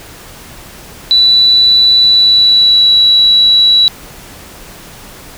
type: tone with pitch glide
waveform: sine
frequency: 3963 to 3920 Hz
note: B7 to B7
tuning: +5 to -14 cents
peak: -4 dBFS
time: 1.11-3.88 s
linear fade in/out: 0 ms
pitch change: -19 cents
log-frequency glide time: 2.03-2.95 s
effects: pink hiss -33 dBFS RMS until 5.37 s